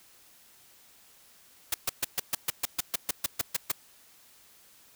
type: noise bursts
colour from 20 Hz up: white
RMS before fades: -27 dBFS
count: 14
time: 1.72-3.718 s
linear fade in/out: 5 ms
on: 22 ms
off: 130 ms
effects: white hiss -58 dBFS RMS until 4.95 s